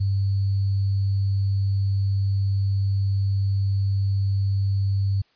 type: tone with sample-and-hold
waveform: sine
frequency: 98.3 Hz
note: G2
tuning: 5 cents sharp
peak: -19 dBFS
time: 0-5.22 s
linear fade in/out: 10 ms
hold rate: 4410 Hz
effects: white hiss -63 dBFS RMS until 5.35 s + resampled to 11025 Hz